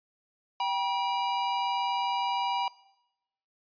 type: tone pair together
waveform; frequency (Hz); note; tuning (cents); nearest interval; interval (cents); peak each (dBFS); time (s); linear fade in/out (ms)
square; 784 / 962.9; G5 / B5; 0 / -44; major third; 356; -32 / -29; 0.6-2.68; 2
effects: noise-tail reverb RT60 0.9 s tail -21 dB re dry + resampled to 11025 Hz